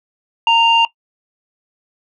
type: tone pair together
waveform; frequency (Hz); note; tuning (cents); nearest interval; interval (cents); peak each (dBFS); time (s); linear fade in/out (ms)
sine; 920.3 / 2794; A#5 / F7; -22 / 0; octave + perfect fifth; 1922; -11; 0.47-0.85; 2
effects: noise-tail reverb RT60 0.1 s tail -18 dB re dry + tanh soft clip ceiling -2 dBFS